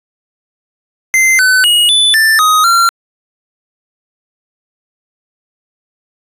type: tone with pitch steps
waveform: square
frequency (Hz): 2076 / 1512 / 2889 / 3488 / 1772 / 1254 / 1372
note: C7 / F#6 / F#7 / A7 / A6 / D#6 / F6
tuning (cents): -14 / +37 / -42 / -16 / +12 / +13 / -31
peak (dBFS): -7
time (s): 1.14-2.89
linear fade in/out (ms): 0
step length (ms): 250
effects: resampled to 32000 Hz